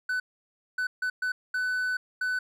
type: tone bursts at uneven times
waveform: triangle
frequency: 1500 Hz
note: F#6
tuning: 23 cents sharp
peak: -24 dBFS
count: 6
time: 0.09-0.2 / 0.78-0.87 / 1.02-1.1 / 1.22-1.32 / 1.54-1.97 / 2.21-2.39 s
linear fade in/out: 5 ms
effects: none